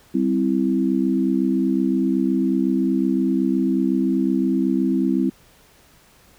sine chord, C major, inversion second, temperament equal, 196 / 261.6 / 329.6 Hz, G3 / C4 / E4, 0 / 0 / 0 cents, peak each -22 / -20 / -22 dBFS, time 0.14-5.3 s, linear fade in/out 10 ms, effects pink hiss -53 dBFS RMS until 6.38 s

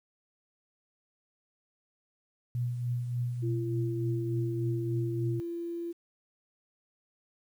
sine tone with tremolo, 121.8 Hz, B2, 24 cents flat, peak -27 dBFS, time 2.55-5.4 s, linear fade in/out 0 ms, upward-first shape triangle, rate 3.4 Hz, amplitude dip 50%
sine tone, 340.4 Hz, F4, 44 cents flat, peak -33 dBFS, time 3.42-5.93 s, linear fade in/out 20 ms
effects 10-bit

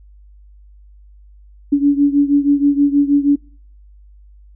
sine beating tone pair, 283.4 / 289.7 Hz, C#4 / D4, +38 / -24 cents, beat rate 6.3 Hz, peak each -12 / -15 dBFS, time 1.72-3.36 s, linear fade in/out 10 ms, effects noise-tail reverb RT60 0.5 s tail -26 dB re dry + added 50 Hz sine -41 dBFS peak until 4.55 s

